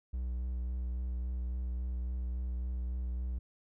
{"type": "tone with vibrato", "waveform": "triangle", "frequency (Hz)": 61.74, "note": "B1", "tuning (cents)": 0, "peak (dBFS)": -31, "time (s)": [0.13, 3.39], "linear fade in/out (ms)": 10, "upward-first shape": "sine", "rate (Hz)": 3.6, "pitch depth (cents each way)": 21, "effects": []}